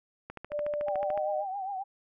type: click train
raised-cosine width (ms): 0.5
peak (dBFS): -25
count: 13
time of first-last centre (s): 0.3-1.176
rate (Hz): 13.7
type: tone with pitch glide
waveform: sine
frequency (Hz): 590 to 611.2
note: D5 to D#5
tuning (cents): +8 to -31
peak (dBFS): -29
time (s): 0.5-1.45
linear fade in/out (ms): 50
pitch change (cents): +61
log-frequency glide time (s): 1.03-1.19
type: tone with vibrato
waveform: sine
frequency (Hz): 778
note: G5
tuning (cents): -13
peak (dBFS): -32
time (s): 0.86-1.84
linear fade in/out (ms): 20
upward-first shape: triangle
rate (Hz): 7.4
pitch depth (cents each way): 95
effects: none